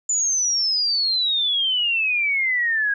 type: exponential sweep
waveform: sine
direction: down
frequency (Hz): 7080 to 1625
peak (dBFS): -18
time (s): 0.09-2.94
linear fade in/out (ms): 5
effects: none